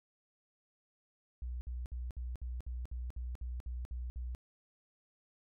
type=tone bursts; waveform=sine; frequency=61.3 Hz; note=B1; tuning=12 cents flat; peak=-37 dBFS; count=12; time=1.42-4.349 s; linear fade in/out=0 ms; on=190 ms; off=59 ms; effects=none